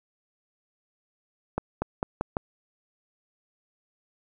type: accelerating click train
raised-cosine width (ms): 1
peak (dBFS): -12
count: 5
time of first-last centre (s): 1.58-2.368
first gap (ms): 240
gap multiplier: 0.87
effects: none